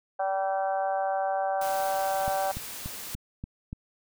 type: harmonic tone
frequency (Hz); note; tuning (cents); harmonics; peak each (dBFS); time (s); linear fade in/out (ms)
193; G3; -27; 3 / 4 / 5 / 6 / 7 / 8; -30 / -27 / -41 / -41 / -44 / -40; 0.19-2.52; 10
type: noise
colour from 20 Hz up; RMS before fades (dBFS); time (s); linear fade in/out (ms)
white; -39; 1.61-3.15; 5
type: click train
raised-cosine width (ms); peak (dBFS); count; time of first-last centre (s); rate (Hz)
5; -23; 6; 2.28-3.729; 3.45
effects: none